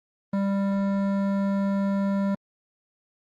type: tone with hard clipping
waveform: triangle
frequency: 197.5 Hz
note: G3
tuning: 13 cents sharp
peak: -24 dBFS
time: 0.33-2.35 s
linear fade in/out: 5 ms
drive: 17 dB
effects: Opus 32 kbps